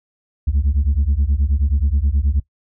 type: beating tone pair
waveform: sine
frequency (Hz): 66.1 / 75.5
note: C2 / D2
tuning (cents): +18 / +48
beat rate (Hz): 9.4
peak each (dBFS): -15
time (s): 0.47-2.4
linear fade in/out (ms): 10
effects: noise-tail reverb RT60 0.1 s tail -20 dB re dry + tanh soft clip ceiling -11 dBFS